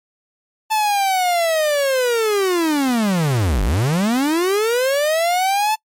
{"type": "linear two-way sweep", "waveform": "45% pulse", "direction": "down then up", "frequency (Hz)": [880, 43.65, 880], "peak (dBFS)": -15, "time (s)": [0.7, 5.76], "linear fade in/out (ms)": 20, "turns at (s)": 3.63, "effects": ["noise-tail reverb RT60 0.1 s tail -26 dB re dry", "MP3 64 kbps"]}